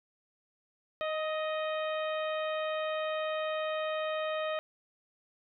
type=harmonic tone with a mistuned harmonic; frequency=622.3 Hz; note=D#5; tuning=in tune; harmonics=1 / 2 / 3 / 4 / 5 / 6; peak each=-32 / -38 / -42 / -44 / -46 / -48 dBFS; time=1.01-4.59 s; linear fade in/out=0 ms; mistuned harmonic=2; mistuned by=+17 cents; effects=none

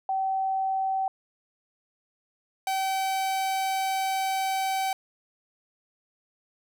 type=tone pair in turn; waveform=sine / 45% pulse; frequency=768 / 768 Hz; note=G5 / G5; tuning=-36 / -36 cents; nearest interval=unison; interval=0 cents; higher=neither; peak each=-24 / -25 dBFS; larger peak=first; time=0.09-1.08 / 2.67-4.93 s; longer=second; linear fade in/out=2 ms; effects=none

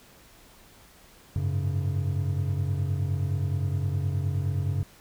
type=chord; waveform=triangle; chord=F# suspended second; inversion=none; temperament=equal with one note detuned; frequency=94.22 / 103.83 / 138.59 Hz; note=F#2 / G#2 / C#3; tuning=+32 / 0 / 0 cents; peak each=-25 / -31 / -27 dBFS; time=1.36-4.83 s; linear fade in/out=0 ms; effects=pink hiss -54 dBFS RMS until 5 s

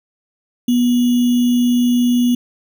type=tone with sample-and-hold; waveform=sine; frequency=243.7 Hz; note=B3; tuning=23 cents flat; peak=-11 dBFS; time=0.68-2.35 s; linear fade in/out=5 ms; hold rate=3150 Hz; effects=none

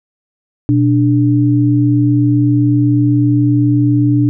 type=tone pair together; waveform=sine; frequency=121.8 / 294 Hz; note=B2 / D4; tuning=-24 / +2 cents; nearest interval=octave + minor third; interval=1526 cents; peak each=-11 dBFS; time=0.69-4.29 s; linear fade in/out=0 ms; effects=none

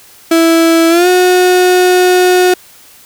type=tone with pitch glide; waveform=35% pulse; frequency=329.6 to 363.6 Hz; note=E4 to F#4; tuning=0 to -30 cents; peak=-4 dBFS; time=0.31-2.54 s; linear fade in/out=5 ms; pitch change=+170 cents; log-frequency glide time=0.89-1.08 s; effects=white hiss -40 dBFS RMS until 3.05 s

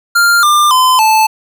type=tone with pitch steps; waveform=square; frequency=1396.9 / 1195.2 / 1022.6 / 874.9 Hz; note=F6 / D6 / C6 / A5; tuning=0 / +30 / -40 / -10 cents; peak=-7 dBFS; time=0.15-1.27 s; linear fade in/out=10 ms; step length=280 ms; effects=none

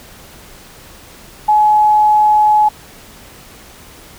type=tone; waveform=sine; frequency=848 Hz; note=G#5; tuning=36 cents sharp; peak=-7 dBFS; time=1.48-2.69 s; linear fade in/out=10 ms; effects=pink hiss -39 dBFS RMS until 4.18 s

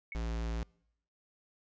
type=tone with exponential decay; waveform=sine; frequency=2210 Hz; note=C#7; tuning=6 cents flat; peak=-36 dBFS; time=0.12-0.2 s; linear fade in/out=2 ms; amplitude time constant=17 ms
type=tone; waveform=square; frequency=56.6 Hz; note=A1; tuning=50 cents sharp; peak=-34 dBFS; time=0.15-0.63 s; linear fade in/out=0 ms
effects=noise-tail reverb RT60 0.8 s tail -26 dB re dry + resampled to 16000 Hz

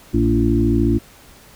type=harmonic tone with a mistuned harmonic; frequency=56.8 Hz; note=A#1; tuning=44 cents flat; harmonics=1 / 2 / 4 / 5 / 6; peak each=-20 / -20 / -20 / -19 / -20 dBFS; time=0.13-0.99 s; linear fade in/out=20 ms; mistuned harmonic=5; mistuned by=+18 cents; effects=pink hiss -46 dBFS RMS until 1.55 s

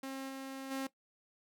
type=tone with level steps; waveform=sawtooth; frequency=268.2 Hz; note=C4; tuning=43 cents sharp; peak=-36 / -38 / -32 dBFS; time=0.03-0.87 s; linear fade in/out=5 ms; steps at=0.28 / 0.7 s; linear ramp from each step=20 ms; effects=noise-tail reverb RT60 0.1 s tail -17 dB re dry

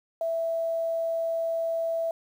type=tone with quantisation; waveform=sine; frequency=660 Hz; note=E5; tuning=2 cents sharp; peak=-25 dBFS; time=0.21-2.11 s; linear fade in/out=2 ms; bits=9; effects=none

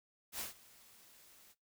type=noise with ADSR envelope; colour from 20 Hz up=white; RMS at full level=-40 dBFS; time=0.32-1.55 s; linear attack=73 ms; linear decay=140 ms; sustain=-22 dB; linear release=43 ms; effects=noise-tail reverb RT60 0.2 s tail -20 dB re dry

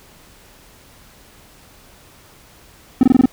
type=tone bursts; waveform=triangle; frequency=257.3 Hz; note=C4; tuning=29 cents flat; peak=-4 dBFS; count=6; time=3.01-3.257 s; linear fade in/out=2 ms; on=22 ms; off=23 ms; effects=pink hiss -47 dBFS RMS until 3.32 s

